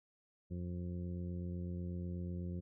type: harmonic tone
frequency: 88.1 Hz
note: F2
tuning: 16 cents sharp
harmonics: 1 / 2 / 3 / 4 / 5 / 6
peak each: -41 / -42 / -55 / -51 / -60 / -58 dBFS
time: 0.5-2.61 s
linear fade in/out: 20 ms
effects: none